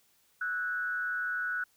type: tone with frequency modulation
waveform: sine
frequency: 1475 Hz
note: F#6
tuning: 6 cents flat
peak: -30 dBFS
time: 0.41-1.64 s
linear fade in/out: 5 ms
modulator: 158 Hz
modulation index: 0.52
effects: white hiss -68 dBFS RMS until 1.76 s